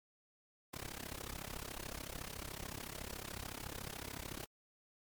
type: noise with amplitude modulation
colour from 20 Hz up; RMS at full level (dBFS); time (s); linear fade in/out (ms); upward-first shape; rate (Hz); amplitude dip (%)
pink; -42; 0.73-4.46; 10; sine; 33.8; 95
effects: MP3 96 kbps